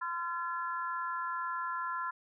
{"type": "harmonic tone", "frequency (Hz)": 341.9, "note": "F4", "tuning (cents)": -37, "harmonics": [3, 4, 5], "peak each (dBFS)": [-36, -37, -42], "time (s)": [0.01, 2.11], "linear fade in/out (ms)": 10, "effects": []}